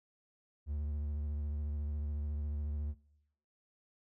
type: tone with vibrato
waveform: triangle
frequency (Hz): 73.6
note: D2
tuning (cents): +4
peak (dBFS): -32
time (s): 0.66-2.95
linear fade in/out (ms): 50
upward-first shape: triangle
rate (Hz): 14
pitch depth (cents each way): 49
effects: noise-tail reverb RT60 0.9 s tail -23 dB re dry